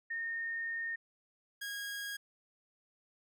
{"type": "tone pair in turn", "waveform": ["sine", "sawtooth"], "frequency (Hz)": [1835, 1639], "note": ["A#6", "G#6"], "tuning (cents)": [-28, -23], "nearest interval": "major second", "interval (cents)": 195, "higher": "first", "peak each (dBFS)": [-35, -35], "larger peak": "neither", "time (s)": [[0.1, 0.96], [1.61, 2.17]], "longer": "first", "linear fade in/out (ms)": 10, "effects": []}